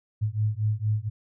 sine beating tone pair, 105 / 109.3 Hz, G#2 / A2, +19 / -11 cents, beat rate 4.3 Hz, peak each -26 dBFS, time 0.21-1.1 s, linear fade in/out 20 ms, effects none

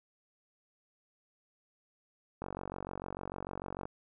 click train, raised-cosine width 1 ms, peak -25 dBFS, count 68, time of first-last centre 2.42-3.855 s, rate 46.7 Hz, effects none

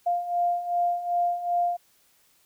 sine beating tone pair, 698.5 / 701.1 Hz, F5 / F5, 0 / +7 cents, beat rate 2.6 Hz, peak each -29 / -24 dBFS, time 0.06-1.77 s, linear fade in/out 10 ms, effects white hiss -63 dBFS RMS until 2.45 s

